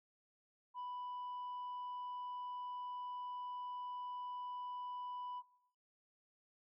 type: tone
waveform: sine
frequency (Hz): 990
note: B5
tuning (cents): +4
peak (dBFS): -40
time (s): 0.74-5.43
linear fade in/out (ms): 50
effects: noise-tail reverb RT60 0.7 s tail -20 dB re dry + tanh soft clip ceiling -41 dBFS